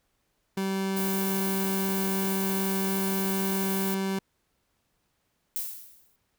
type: tone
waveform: 30% pulse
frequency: 192.9 Hz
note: G3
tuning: 28 cents flat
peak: -24 dBFS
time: 0.57-4.19 s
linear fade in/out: 5 ms
type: noise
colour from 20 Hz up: violet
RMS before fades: -33 dBFS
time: 0.96-3.95 s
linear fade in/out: 10 ms
type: noise with exponential decay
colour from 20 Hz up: violet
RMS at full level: -29 dBFS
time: 5.56-6.16 s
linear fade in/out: 0 ms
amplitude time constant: 130 ms
effects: pink hiss -74 dBFS RMS until 6.38 s